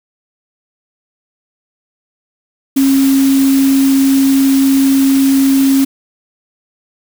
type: tone in noise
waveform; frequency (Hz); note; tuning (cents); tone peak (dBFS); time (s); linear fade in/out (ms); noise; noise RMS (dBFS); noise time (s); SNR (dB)
sine; 270.9; C#4; -40; -7; 2.76-5.85; 10; white; -23; 2.76-5.85; +13
effects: none